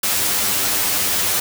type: noise with comb filter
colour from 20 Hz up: white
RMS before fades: -19 dBFS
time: 0.03-1.4 s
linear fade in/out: 5 ms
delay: 10 ms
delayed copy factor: +0.6
effects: none

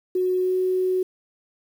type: tone with pitch glide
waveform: sine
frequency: 367.4 to 370.4 Hz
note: F#4 to F#4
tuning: -12 to +2 cents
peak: -19 dBFS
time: 0.15-1.03 s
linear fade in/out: 5 ms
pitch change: +14 cents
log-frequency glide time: 0.39-0.56 s
effects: 8-bit

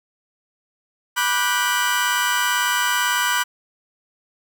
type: chord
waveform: 30% pulse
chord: G major seventh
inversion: first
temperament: just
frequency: 980 / 1176 / 1470 / 1568 Hz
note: B5 / D6 / F#6 / G6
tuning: -14 / +2 / -12 / 0 cents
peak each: -20 / -24 / -20 / -23 dBFS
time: 1.16-3.44 s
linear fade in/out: 20 ms
effects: none

